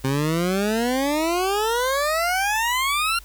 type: exponential sweep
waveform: 20% pulse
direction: up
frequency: 130.81 to 1400 Hz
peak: -15 dBFS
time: 0.04-3.19 s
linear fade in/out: 5 ms
effects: added 50 Hz sine -42 dBFS peak until 3.24 s + white hiss -50 dBFS RMS until 3.24 s